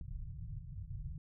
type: low-pass noise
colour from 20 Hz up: pink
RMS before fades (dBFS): -44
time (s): 0.01-1.18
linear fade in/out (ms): 2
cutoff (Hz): 160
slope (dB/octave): 96
effects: none